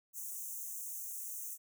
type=high-pass noise; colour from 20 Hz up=white; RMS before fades=-43 dBFS; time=0.13-1.58 s; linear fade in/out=50 ms; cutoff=6000 Hz; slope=96 dB/octave; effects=none